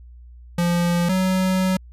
square tone pair in turn, 173.3 / 186.85 Hz, F3 / F#3, -13 / +17 cents, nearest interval minor second, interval 130 cents, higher second, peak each -18 dBFS, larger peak neither, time 0.58-1.09 / 1.09-1.77 s, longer second, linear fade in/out 5 ms, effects added 60 Hz sine -40 dBFS peak until 1.92 s + resampled to 32000 Hz

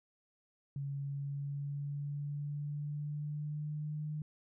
sine tone with pitch glide, 140 to 151.79 Hz, C#3 to D#3, +18 to -43 cents, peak -36 dBFS, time 0.76-4.22 s, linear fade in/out 2 ms, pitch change +139 cents, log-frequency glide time 1.02-4.1 s, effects none

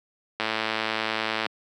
click train, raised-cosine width 0.3 ms, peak -9 dBFS, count 118, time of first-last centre 0.4-1.464 s, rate 110 Hz, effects high-pass 200 Hz 12 dB/octave

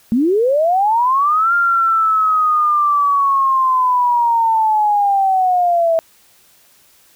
sine linear two-way sweep, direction up then down, 214.4 to 1401 to 649 Hz, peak -11 dBFS, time 0.12-5.99 s, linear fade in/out 0 ms, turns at 1.54 s, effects white hiss -51 dBFS RMS until 7.15 s

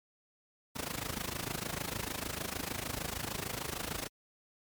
pink noise with amplitude modulation, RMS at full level -34 dBFS, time 0.75-4.08 s, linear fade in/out 20 ms, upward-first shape sine, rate 26.6 Hz, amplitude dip 85%, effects high-pass 60 Hz 12 dB/octave + MP3 96 kbps

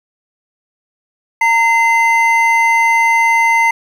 triangle tone pair together, 919.4 / 2064 Hz, A#5 / C7, -24 / -24 cents, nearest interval octave + major second, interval 1400 cents, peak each -10 dBFS, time 1.41-3.71 s, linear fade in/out 5 ms, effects 7-bit

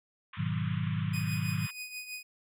pink band-pass noise, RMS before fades -47 dBFS, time 0.33-1.71 s, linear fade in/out 5 ms, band 1000 to 3500 Hz, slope 96 dB/octave
sine chord, G# minor seventh, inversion none, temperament equal, 103.83 / 123.47 / 155.56 / 185 Hz, G#2 / B2 / D#3 / F#3, 0 / 0 / 0 / 0 cents, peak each -34 / -36 / -33 / -36 dBFS, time 0.37-1.67 s, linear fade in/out 20 ms
sawtooth tone with tremolo, 2489 Hz, D#7, in tune, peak -33 dBFS, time 1.13-2.23 s, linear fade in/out 10 ms, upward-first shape triangle, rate 6.2 Hz, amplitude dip 70%
effects none

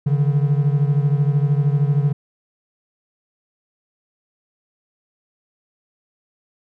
triangle beating tone pair, 140.8 / 153.8 Hz, C#3 / D#3, +27 / -20 cents, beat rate 13 Hz, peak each -14 / -18 dBFS, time 0.06-2.13 s, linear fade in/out 10 ms, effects none

